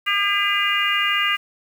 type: harmonic tone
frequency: 403.4 Hz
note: G4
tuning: 50 cents sharp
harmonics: 3 / 4 / 5 / 6 / 7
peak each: -24 / -26 / -23 / -26 / -22 dBFS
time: 0.06-1.37 s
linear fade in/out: 20 ms
effects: 7-bit